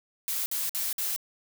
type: noise bursts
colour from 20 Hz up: blue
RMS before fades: -30 dBFS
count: 4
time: 0.28-1.162 s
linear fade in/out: 0 ms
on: 180 ms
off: 54 ms
effects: none